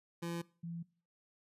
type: tone pair in turn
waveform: 25% pulse / sine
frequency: 170 / 168.73 Hz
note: F3 / E3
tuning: -46 / +41 cents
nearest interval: unison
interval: 13 cents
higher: first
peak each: -34 / -40 dBFS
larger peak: first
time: 0.22-0.42 / 0.63-0.83 s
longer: neither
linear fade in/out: 10 ms
effects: noise-tail reverb RT60 0.4 s tail -21 dB re dry + resampled to 32000 Hz